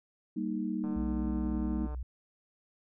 sine chord, Eb major, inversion first, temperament equal, 196 / 233.1 / 311.1 Hz, G3 / Bb3 / Eb4, 0 / 0 / 0 cents, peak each -35 dBFS, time 0.36-1.87 s, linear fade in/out 10 ms
click train, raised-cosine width 1 ms, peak -34 dBFS, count 167, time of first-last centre 0.84-1.947 s, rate 150 Hz
sine tone with vibrato, 61.74 Hz, B1, in tune, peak -34 dBFS, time 0.96-2.03 s, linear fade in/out 5 ms, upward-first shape sine, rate 19 Hz, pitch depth 43 cents each way
effects none

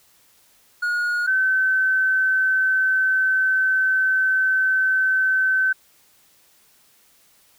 triangle / sine tone pair in turn, 1442 / 1531.6 Hz, F#6 / G6, -45 / -41 cents, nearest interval minor second, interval 104 cents, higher second, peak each -18 / -16 dBFS, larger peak second, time 0.82-1.27 / 1.27-5.73 s, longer second, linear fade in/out 10 ms, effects white hiss -57 dBFS RMS until 7.58 s

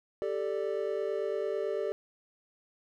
triangle chord, G suspended second, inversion none, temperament just, 392 / 441 / 588 Hz, G4 / A4 / D5, 0 / +4 / +2 cents, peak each -32 / -32 / -33 dBFS, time 0.22-1.92 s, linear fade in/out 0 ms, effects none

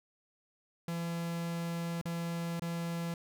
45% pulse tone with dropouts, 168.9 Hz, E3, 42 cents sharp, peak -34 dBFS, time 0.88-3.14 s, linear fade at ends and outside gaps 2 ms, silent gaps 2.014-2.055 / 2.596-2.62 s, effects none

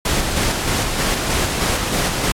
pink noise with tremolo, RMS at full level -18 dBFS, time 0.05-2.32 s, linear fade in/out 5 ms, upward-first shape square, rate 3.2 Hz, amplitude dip 30%, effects low-pass 11000 Hz 12 dB/octave + AAC 64 kbps

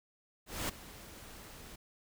pink noise with ADSR envelope, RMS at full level -34 dBFS, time 0.46-1.76 s, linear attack 230 ms, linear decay 8 ms, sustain -17 dB, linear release 8 ms, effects none

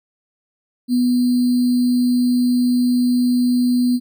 sine tone with sample-and-hold, 246.9 Hz, B3, in tune, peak -13 dBFS, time 0.88-4 s, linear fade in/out 50 ms, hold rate 4410 Hz, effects none

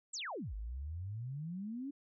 sine exponential two-way sweep, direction down then up, 8380 to 49 to 289.5 Hz, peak -39 dBFS, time 0.13-1.91 s, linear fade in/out 10 ms, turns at 0.54 s, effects none

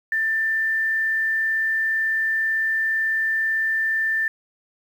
sine tone with quantisation, 1781 Hz, A6, 21 cents sharp, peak -19 dBFS, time 0.12-4.28 s, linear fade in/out 2 ms, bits 8, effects none

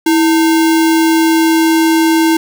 sine tone with sample-and-hold, 325.2 Hz, E4, 23 cents flat, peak -7 dBFS, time 0.06-2.37 s, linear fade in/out 5 ms, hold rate 1225 Hz, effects none

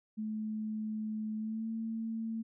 sine tone with pitch glide, 216.1 to 224.6 Hz, A3 to A3, -31 to +36 cents, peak -34 dBFS, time 0.17-2.43 s, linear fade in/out 20 ms, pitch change +67 cents, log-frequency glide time 1.37-1.69 s, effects none

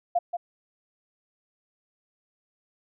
sine tone with echo, 698.5 Hz, F5, in tune, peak -19 dBFS, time 0.15-0.19 s, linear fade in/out 10 ms, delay 180 ms, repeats 1, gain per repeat -7 dB, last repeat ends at 0.37 s, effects none

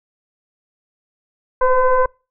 sine tone with frequency modulation, 513 Hz, C5, 34 cents flat, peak -11 dBFS, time 1.61-2.06 s, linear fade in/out 5 ms, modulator 506 Hz, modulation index 1.3, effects noise-tail reverb RT60 0.3 s tail -26 dB re dry

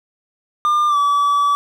triangle tone with pitch glide, 1200 to 1148.5 Hz, D6 to D6, +37 to -39 cents, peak -11 dBFS, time 0.65-1.55 s, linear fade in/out 0 ms, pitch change -76 cents, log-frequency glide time 0.88-0.97 s, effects none

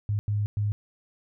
sine tone bursts at uneven times, 103.83 Hz, G#2, in tune, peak -23 dBFS, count 3, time 0.09-0.19 / 0.28-0.46 / 0.57-0.72 s, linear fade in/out 0 ms, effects none

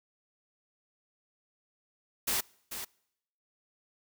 white noise with echo, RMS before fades -30 dBFS, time 2.27-2.41 s, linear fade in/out 10 ms, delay 440 ms, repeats 1, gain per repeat -9 dB, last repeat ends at 2.85 s, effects noise-tail reverb RT60 0.8 s tail -26 dB re dry

